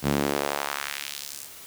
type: tone with high-pass filter sweep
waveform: sawtooth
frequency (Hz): 71.2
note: C#2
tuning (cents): +47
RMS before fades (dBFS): -29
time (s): 0.02-1.49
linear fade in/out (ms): 50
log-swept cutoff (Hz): 150 to 9300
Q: 1.2
effects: white hiss -44 dBFS RMS until 1.66 s